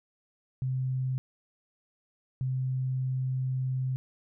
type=tone pair in turn; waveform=sine; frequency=129.9 / 129.9 Hz; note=C3 / C3; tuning=-12 / -12 cents; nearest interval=unison; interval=0 cents; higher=neither; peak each=-27 dBFS; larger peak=neither; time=0.62-1.18 / 2.41-3.96 s; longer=second; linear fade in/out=0 ms; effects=none